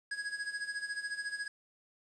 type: tone with tremolo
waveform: square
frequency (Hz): 1661.2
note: G#6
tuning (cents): 0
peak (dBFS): -34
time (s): 0.11-1.48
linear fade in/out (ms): 5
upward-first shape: sine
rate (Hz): 14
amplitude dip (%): 75
effects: resampled to 22050 Hz + 10-bit